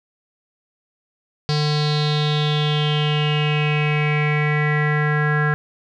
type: tone with low-pass filter sweep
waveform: square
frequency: 150 Hz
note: D3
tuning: 37 cents sharp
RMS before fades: -19 dBFS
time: 1.49-5.54 s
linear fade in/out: 0 ms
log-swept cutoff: 4600 to 1600 Hz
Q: 6.8
effects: none